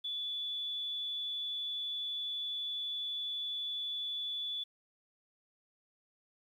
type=tone; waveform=sine; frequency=3452 Hz; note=A7; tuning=34 cents flat; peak=-35 dBFS; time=0.04-4.64 s; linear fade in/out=10 ms; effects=11-bit

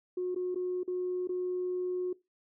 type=tone with dropouts; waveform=sine; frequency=362.9 Hz; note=F#4; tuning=34 cents flat; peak=-29 dBFS; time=0.17-2.13 s; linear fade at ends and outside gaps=5 ms; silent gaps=0.348-0.36 / 0.547-0.557 / 0.833-0.877 / 1.274-1.291 s; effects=noise-tail reverb RT60 0.2 s tail -19 dB re dry + tanh soft clip ceiling -25 dBFS

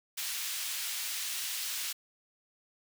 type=high-pass noise; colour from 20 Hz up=pink; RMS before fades=-36 dBFS; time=0.17-1.93 s; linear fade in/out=10 ms; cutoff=2700 Hz; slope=12 dB/octave; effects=none

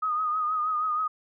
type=tone with vibrato; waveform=sine; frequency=1244.5 Hz; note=D#6; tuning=in tune; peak=-24 dBFS; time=0.02-1.08 s; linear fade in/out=10 ms; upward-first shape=triangle; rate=6.3 Hz; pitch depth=56 cents each way; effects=none

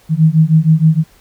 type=beating tone pair; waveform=sine; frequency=155.56 / 161.96 Hz; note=D#3 / E3; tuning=0 / -30 cents; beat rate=6.4 Hz; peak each=-10 dBFS; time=0.09-1.04 s; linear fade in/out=50 ms; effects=pink hiss -49 dBFS RMS until 1.2 s

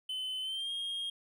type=tone with pitch glide; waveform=triangle; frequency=3042 to 3242 Hz; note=F#7 to G#7; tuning=+47 to -42 cents; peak=-33 dBFS; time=0.09-1.1 s; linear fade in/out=5 ms; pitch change=+111 cents; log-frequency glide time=0.42-0.71 s; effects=none

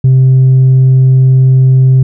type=tone with tanh clipping; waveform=triangle; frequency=130.81 Hz; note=C3; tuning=in tune; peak=-3 dBFS; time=0.04-2.03 s; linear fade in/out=5 ms; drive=6 dB; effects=none

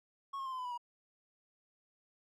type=tone with pitch steps; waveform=triangle; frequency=1100 / 1075.5 / 1051.5 / 1028.1 / 1005.2 / 982.8 / 960.9 Hz; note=C#6 / C6 / C6 / C6 / B5 / B5 / B5; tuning=-14 / +47 / +8 / -31 / +30 / -9 / -48 cents; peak=-36 dBFS; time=0.33-0.778 s; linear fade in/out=10 ms; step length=64 ms; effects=none

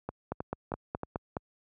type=two click trains; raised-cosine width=1 ms; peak=-20 / -18 dBFS; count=4 / 6; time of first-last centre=0.09-1.033 / 0.32-1.368 s; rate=3.18 / 4.77 Hz; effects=high-pass 60 Hz 12 dB/octave

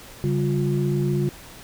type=tone cluster; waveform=sine; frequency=141.1 / 197 / 354.7 Hz; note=C#3 / G3 / F4; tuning=+31 / +9 / +27 cents; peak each=-21 / -26 / -25 dBFS; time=0.24-1.29 s; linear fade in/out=0 ms; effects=tanh soft clip ceiling -10 dBFS + pink hiss -43 dBFS RMS until 1.63 s

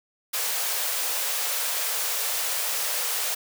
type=high-pass noise; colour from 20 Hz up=white; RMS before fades=-27 dBFS; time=0.33-3.35 s; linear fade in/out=10 ms; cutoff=430 Hz; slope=96 dB/octave; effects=none

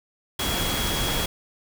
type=tone in noise; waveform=sine; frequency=3322 Hz; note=G#7; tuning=in tune; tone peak=-30 dBFS; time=0.39-1.26 s; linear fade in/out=5 ms; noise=pink; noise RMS=-26 dBFS; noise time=0.39-1.26 s; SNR=-7 dB; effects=none

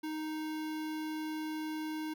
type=tone with notch filter; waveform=square; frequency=311.1 Hz; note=D#4; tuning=in tune; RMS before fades=-38 dBFS; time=0.03-2.14 s; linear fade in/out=10 ms; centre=7700 Hz; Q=1.7; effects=none

